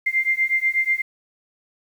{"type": "beating tone pair", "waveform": "sine", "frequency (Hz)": [2093, 2101.2], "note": ["C7", "C7"], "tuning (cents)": [0, 7], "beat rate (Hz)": 8.2, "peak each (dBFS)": -21, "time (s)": [0.06, 1.02], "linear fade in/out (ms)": 10, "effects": ["8-bit"]}